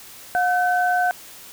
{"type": "tone pair together", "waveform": "sine", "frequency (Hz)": [720, 1525.6], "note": ["F#5", "G6"], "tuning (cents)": [-47, -47], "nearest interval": "octave + minor second", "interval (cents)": 1300, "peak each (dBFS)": [-18, -22], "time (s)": [0.35, 1.11], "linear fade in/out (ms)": 0, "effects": ["white hiss -42 dBFS RMS until 1.52 s"]}